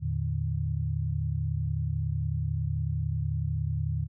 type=tone cluster; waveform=sine; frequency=81.5 / 112.5 / 148.7 Hz; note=E2 / A2 / D3; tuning=-19 / +39 / +22 cents; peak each=-31 dBFS; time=0-4.08 s; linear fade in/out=50 ms; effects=none